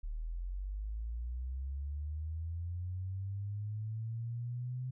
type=linear sweep; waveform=sine; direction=up; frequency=36.49 to 128.5 Hz; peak=-36 dBFS; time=0.03-4.91 s; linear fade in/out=10 ms; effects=none